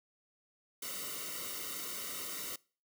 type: noise with comb filter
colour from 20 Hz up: white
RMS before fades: -41 dBFS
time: 0.82-2.56 s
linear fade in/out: 5 ms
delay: 1.2 ms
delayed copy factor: -1
effects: noise-tail reverb RT60 0.4 s tail -24 dB re dry